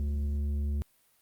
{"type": "tone with tanh clipping", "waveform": "sine", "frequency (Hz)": 72.3, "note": "D2", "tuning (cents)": -27, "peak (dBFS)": -29, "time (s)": [0, 0.82], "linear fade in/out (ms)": 0, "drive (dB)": 8, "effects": ["white hiss -67 dBFS RMS until 1.21 s", "Opus 48 kbps"]}